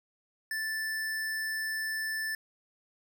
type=tone; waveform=square; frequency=1760 Hz; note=A6; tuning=in tune; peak=-32 dBFS; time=0.51-2.35 s; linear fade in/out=2 ms; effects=none